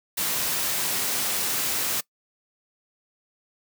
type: noise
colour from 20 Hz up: white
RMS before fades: -26 dBFS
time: 0.17-2.01 s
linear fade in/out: 10 ms
effects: noise-tail reverb RT60 0.1 s tail -22 dB re dry + high-pass 100 Hz 12 dB/octave